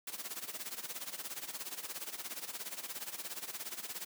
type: noise with tremolo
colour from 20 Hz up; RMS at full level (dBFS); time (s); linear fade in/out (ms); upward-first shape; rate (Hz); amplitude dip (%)
white; -40; 0.07-4.05; 5; sine; 17; 80
effects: high-pass 200 Hz 12 dB/octave